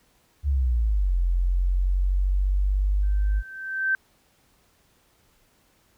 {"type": "exponential two-way sweep", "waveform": "sine", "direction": "down then up", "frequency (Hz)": [73.4, 43.65, 51.1], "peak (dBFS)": -19, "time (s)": [0.43, 3.43], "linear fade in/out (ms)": 50, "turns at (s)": 1.17}
{"type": "tone with exponential growth", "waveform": "sine", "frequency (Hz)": 1553, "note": "G6", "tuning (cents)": -17, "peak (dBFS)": -18, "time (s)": [3.03, 3.95], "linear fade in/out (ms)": 1, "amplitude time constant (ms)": 200}
{"effects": ["pink hiss -63 dBFS RMS until 5.97 s"]}